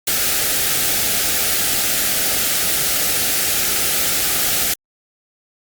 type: band-stop noise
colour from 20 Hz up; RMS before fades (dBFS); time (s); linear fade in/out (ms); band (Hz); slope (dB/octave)
white; -18; 0.07-4.74; 5; 860 to 1200; 96
effects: Opus 48 kbps